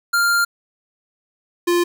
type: tone pair in turn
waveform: square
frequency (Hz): 1396.9 / 348.6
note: F6 / F4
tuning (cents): 0 / -3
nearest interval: 2 octaves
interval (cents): 2403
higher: first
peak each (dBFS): -15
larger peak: neither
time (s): 0.13-0.45 / 1.67-1.84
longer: first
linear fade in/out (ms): 10
effects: 9-bit